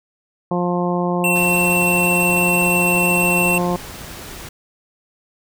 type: harmonic tone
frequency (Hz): 176.7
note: F3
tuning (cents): +21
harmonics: 1 / 2 / 3 / 4 / 5 / 6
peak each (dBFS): -20 / -23 / -25 / -26 / -27 / -28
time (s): 0.51-3.76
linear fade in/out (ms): 2
type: tone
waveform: square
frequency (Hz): 2703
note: E7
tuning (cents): +43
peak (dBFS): -17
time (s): 1.24-3.58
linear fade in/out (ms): 2
type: noise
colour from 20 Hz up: pink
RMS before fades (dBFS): -34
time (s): 1.35-4.49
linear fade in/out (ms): 5
effects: none